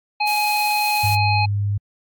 harmonic tone, 838 Hz, G#5, 15 cents sharp, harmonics 1 / 3 / 5, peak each -19 / -22 / -26 dBFS, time 0.2-1.46 s, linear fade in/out 10 ms
blue noise, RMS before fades -29 dBFS, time 0.27-1.15 s, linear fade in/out 0 ms
sine tone, 101.6 Hz, G#2, 38 cents flat, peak -18 dBFS, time 1.03-1.78 s, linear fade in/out 10 ms
effects AAC 64 kbps

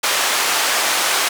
pink band-pass noise, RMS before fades -18 dBFS, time 0.03-1.29 s, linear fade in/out 10 ms, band 800 to 11000 Hz, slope 12 dB/octave, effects none

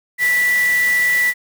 sine tone in noise, 1965 Hz, B6, 9 cents flat, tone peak -13 dBFS, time 0.18-1.34 s, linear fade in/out 50 ms, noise white, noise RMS -28 dBFS, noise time 0.18-1.34 s, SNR +12 dB, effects none

